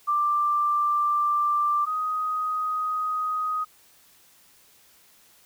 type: tone pair in turn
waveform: sine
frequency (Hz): 1181 / 1251.2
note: D6 / D#6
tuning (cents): +9 / +9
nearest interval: minor second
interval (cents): 100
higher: second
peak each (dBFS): -20 / -24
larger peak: first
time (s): 0.07-1.86 / 1.86-3.65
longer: neither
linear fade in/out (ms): 20
effects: white hiss -57 dBFS RMS until 5.45 s